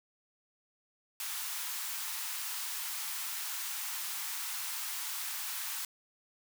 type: high-pass noise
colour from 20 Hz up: white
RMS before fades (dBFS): -38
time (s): 1.2-5.85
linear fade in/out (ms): 2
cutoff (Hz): 820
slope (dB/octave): 48
effects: none